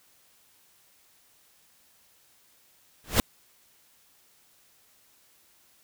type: noise with exponential growth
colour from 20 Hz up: pink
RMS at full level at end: -17 dBFS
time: 3.04-3.2 s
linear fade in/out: 1 ms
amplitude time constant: 34 ms
effects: white hiss -62 dBFS RMS until 5.83 s